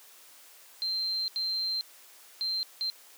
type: tone bursts at uneven times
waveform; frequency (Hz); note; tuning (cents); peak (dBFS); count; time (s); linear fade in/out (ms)
sine; 4143; C8; -18; -28; 4; 0.82-1.28 / 1.36-1.81 / 2.41-2.63 / 2.81-2.9; 0
effects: white hiss -54 dBFS RMS until 3.17 s + high-pass 400 Hz 12 dB/octave